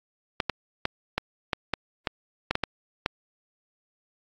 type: clicks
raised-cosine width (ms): 0.3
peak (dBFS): -8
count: 11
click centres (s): 0.402 / 0.497 / 0.854 / 1.18 / 1.532 / 1.737 / 2.072 / 2.51 / 2.554 / 2.637 / 3.061
effects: AAC 48 kbps